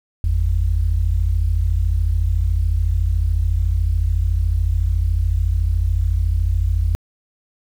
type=tone pair together; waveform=sine; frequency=49.95 / 83.8 Hz; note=G1 / E2; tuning=+33 / +29 cents; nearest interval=major sixth; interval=896 cents; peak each=-17 dBFS; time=0.24-6.95 s; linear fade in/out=0 ms; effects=tanh soft clip ceiling -7 dBFS + 8-bit